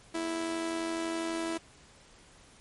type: tone with amplitude modulation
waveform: sawtooth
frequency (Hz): 329.6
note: E4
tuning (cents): 0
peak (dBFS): -25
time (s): 0.14-1.58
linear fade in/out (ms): 10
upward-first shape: sine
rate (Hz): 91.9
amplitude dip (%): 50
effects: pink hiss -57 dBFS RMS until 2.6 s + MP3 48 kbps